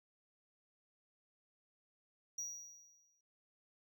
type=tone with exponential decay; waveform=triangle; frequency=5770 Hz; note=F#8; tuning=44 cents flat; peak=-37 dBFS; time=2.38-3.21 s; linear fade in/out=5 ms; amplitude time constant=180 ms; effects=none

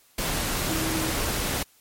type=tone in noise; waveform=sine; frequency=319.6 Hz; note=D#4; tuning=47 cents sharp; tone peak=-29 dBFS; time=0.69-1.11 s; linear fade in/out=5 ms; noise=pink; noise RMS=-27 dBFS; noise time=0.18-1.63 s; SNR=-5 dB; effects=white hiss -59 dBFS RMS until 1.8 s + MP3 64 kbps

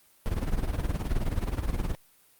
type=noise with tremolo; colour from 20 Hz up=brown; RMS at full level=-25 dBFS; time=0.26-1.95 s; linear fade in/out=0 ms; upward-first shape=sine; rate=19 Hz; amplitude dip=75%; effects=white hiss -61 dBFS RMS until 2.39 s + Opus 32 kbps

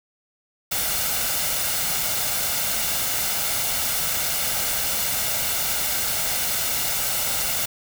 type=noise with comb filter; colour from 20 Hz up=white; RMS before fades=-24 dBFS; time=0.71-7.66 s; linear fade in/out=10 ms; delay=1.4 ms; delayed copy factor=+0.5; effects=none

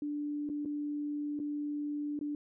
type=tone with dropouts; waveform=sine; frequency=293.7 Hz; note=D4; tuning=in tune; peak=-33 dBFS; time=0.02-2.35 s; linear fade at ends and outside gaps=2 ms; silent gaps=0.491-0.498 / 0.65-0.657 / 1.392-1.399 / 2.191-2.211 s; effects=none

